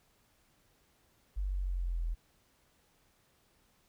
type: linear sweep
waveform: sine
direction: down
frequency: 49 to 40.62 Hz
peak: -31 dBFS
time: 1.36-2.15 s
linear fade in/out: 20 ms
effects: pink hiss -70 dBFS RMS until 3.88 s